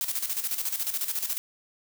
blue noise with tremolo, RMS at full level -28 dBFS, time 0.01-1.38 s, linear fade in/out 0 ms, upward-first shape square, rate 14 Hz, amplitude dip 65%, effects none

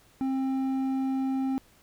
sine tone with hard clipping, 265.6 Hz, C4, 26 cents sharp, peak -27 dBFS, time 0.21-1.58 s, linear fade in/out 0 ms, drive 6 dB, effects pink hiss -60 dBFS RMS until 1.82 s

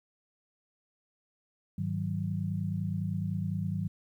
sine tone cluster, 102.5 / 156.6 / 186.4 Hz, G#2 / D#3 / F#3, -22 / +11 / +13 cents, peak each -34 / -34 / -34 dBFS, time 1.78-3.88 s, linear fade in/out 5 ms, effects 11-bit

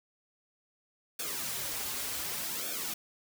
white noise with flanger, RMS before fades -36 dBFS, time 1.19-2.94 s, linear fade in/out 5 ms, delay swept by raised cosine 1 to 6.1 ms, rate 0.67 Hz, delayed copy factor -0.75, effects none

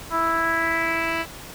10% pulse tone with low-pass filter sweep, 329.6 Hz, E4, in tune, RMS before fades -23 dBFS, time 0.1-1.26 s, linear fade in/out 50 ms, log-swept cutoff 1200 to 3100 Hz, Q 4.1, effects pink hiss -39 dBFS RMS until 1.54 s

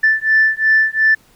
sine beating tone pair, 1760 / 1762.8 Hz, A6 / A6, 0 / +3 cents, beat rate 2.8 Hz, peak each -13 dBFS, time 0.03-1.15 s, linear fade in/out 10 ms, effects tanh soft clip ceiling -4 dBFS + pink hiss -52 dBFS RMS until 1.35 s

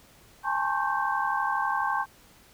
sine tone cluster, 814 / 886 / 1060 / 1100 / 1561 Hz, G#5 / A5 / C6 / C#6 / G6, -35 / +12 / +22 / -14 / -8 cents, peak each -31 dBFS, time 0.43-2.06 s, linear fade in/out 50 ms, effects pink hiss -56 dBFS RMS until 2.53 s

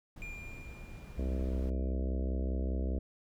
brown noise, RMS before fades -46 dBFS, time 0.16-1.7 s, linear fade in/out 5 ms
triangle tone with exponential decay, 2401 Hz, D7, 38 cents sharp, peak -40 dBFS, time 0.22-1.93 s, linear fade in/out 0 ms, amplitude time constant 370 ms
harmonic tone, 65 Hz, C2, 11 cents flat, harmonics 1 / 3 / 4 / 5 / 6 / 7 / 8 / 9 / 10, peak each -31 / -41 / -43 / -45 / -47 / -48 / -49 / -50 / -51 dBFS, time 1.18-2.99 s, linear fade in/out 5 ms
effects none

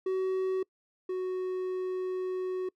triangle tone pair in turn, 376.6 / 370.1 Hz, F#4 / F#4, +31 / 0 cents, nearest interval unison, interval 31 cents, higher first, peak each -25 / -28 dBFS, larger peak first, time 0.06-0.63 / 1.09-2.69 s, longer second, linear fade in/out 5 ms, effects noise-tail reverb RT60 0.1 s tail -25 dB re dry

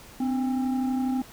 sine tone with frequency modulation, 256.4 Hz, C4, 35 cents flat, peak -22 dBFS, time 0.2-1.22 s, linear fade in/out 5 ms, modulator 545 Hz, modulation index 0.52, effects tanh soft clip ceiling -20 dBFS + pink hiss -48 dBFS RMS until 1.32 s

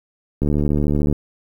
click train, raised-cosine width 3 ms, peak -7 dBFS, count 53, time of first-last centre 0.42-1.127 s, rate 73.6 Hz, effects 8-bit

